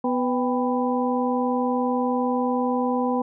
harmonic tone with a mistuned harmonic, 248.5 Hz, B3, 11 cents sharp, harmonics 1 / 2 / 3 / 4, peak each -23 / -26 / -28 / -29 dBFS, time 0.04-3.22 s, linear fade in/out 5 ms, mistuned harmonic 3, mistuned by +91 cents, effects none

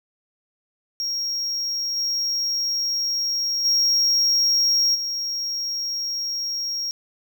triangle tone with level steps, 5588 Hz, F8, in tune, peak -22 / -20 / -15 / -23 dBFS, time 1-6.91 s, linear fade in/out 0 ms, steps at 1.96 / 3.64 / 4.94 s, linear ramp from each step 20 ms, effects none

